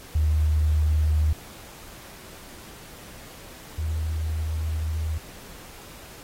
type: tone pair in turn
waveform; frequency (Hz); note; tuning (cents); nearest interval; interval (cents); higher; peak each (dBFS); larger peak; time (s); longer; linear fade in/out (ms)
sine; 76.8 / 78.96; D#2 / D#2; -22 / +26; unison; 48; second; -18 / -24; first; 0.15-1.33 / 3.78-5.18; second; 5
effects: pink hiss -45 dBFS RMS until 6.23 s + AAC 48 kbps